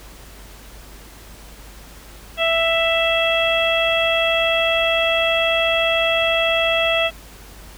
harmonic tone, 661 Hz, E5, 5 cents sharp, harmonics 1 / 2 / 3 / 4 / 5, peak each -19 / -26 / -26 / -21 / -22 dBFS, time 2.37-7.11 s, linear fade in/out 50 ms, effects added 50 Hz sine -41 dBFS peak until 7.77 s + pink hiss -43 dBFS RMS until 7.77 s

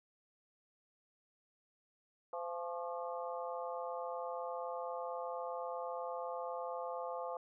harmonic tone with a mistuned harmonic, 171.9 Hz, F3, 27 cents flat, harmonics 3 / 4 / 5 / 6 / 7, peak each -42 / -44 / -46 / -48 / -49 dBFS, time 2.33-7.37 s, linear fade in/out 2 ms, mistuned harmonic 6, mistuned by +78 cents, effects none

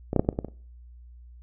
clicks, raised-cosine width 2 ms, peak -14 / -7 / -6 / -27 / -7 / -27 / -13 / -19 / -30 dBFS, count 9, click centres 0.131 / 0.163 / 0.195 / 0.248 / 0.289 / 0.328 / 0.389 / 0.447 / 0.484 s, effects noise-tail reverb RT60 0.5 s tail -22 dB re dry + added 60 Hz sine -45 dBFS peak until 1.42 s

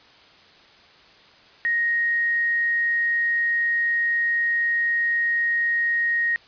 sine tone with quantisation, 1872 Hz, A#6, 7 cents sharp, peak -19 dBFS, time 1.65-6.36 s, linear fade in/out 0 ms, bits 8, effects white hiss -51 dBFS RMS until 6.47 s + resampled to 11025 Hz

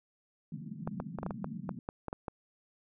white band-pass noise, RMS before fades -42 dBFS, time 0.52-1.79 s, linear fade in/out 2 ms, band 140 to 230 Hz, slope 48 dB/octave
clicks, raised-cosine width 1 ms, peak -22 dBFS, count 12, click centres 0.875 / 1.001 / 1.187 / 1.231 / 1.264 / 1.308 / 1.444 / 1.692 / 1.889 / 2.083 / 2.129 / 2.282 s
effects none

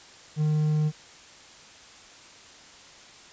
triangle tone, 152.7 Hz, D#3, 32 cents flat, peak -19 dBFS, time 0.36-0.92 s, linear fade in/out 50 ms, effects white hiss -49 dBFS RMS until 3.32 s + resampled to 16000 Hz

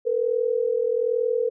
sine tone pair together, 452.7 / 493.9 Hz, A4 / B4, +49 / 0 cents, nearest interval major second, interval 151 cents, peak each -23 dBFS, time 0.05-1.5 s, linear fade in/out 20 ms, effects none

